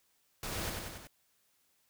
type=noise with echo; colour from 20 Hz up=pink; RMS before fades=-39 dBFS; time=0.43-0.7 s; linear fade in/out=2 ms; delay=93 ms; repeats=4; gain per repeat=-3 dB; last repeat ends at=1.072 s; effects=white hiss -73 dBFS RMS until 1.89 s